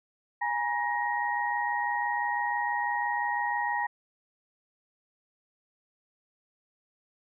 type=tone cluster; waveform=sine; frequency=828 / 954 / 1881 Hz; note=G#5 / A#5 / A#6; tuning=-5 / +40 / +15 cents; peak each=-31 dBFS; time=0.41-3.87 s; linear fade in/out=10 ms; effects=none